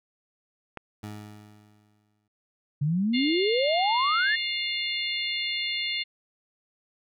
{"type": "click", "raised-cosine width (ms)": 0.5, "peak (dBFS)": -21, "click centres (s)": 0.773}
{"type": "tone with exponential decay", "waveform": "20% pulse", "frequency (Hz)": 105.1, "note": "G#2", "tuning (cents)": 21, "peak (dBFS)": -30, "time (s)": [1.03, 2.28], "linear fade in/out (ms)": 5, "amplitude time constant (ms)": 270}
{"type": "exponential sweep", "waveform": "sine", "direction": "up", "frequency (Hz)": [138.59, 1864.7], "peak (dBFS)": -22, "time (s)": [2.81, 4.36], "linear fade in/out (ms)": 10}
{"type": "harmonic tone", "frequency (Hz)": 706, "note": "F5", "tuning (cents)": 19, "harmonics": [3, 4, 5, 6], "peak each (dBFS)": [-31, -32, -33, -34], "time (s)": [3.13, 6.04], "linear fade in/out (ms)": 20}
{"effects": []}